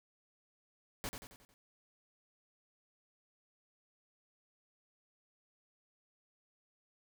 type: noise with echo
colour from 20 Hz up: pink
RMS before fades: -40 dBFS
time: 1.04-1.09 s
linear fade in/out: 0 ms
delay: 90 ms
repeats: 5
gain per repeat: -6 dB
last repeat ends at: 1.54 s
effects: none